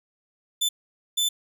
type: tone bursts at uneven times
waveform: sawtooth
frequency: 3520 Hz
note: A7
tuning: in tune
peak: -18 dBFS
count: 2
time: 0.61-0.69 / 1.17-1.29 s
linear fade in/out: 10 ms
effects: none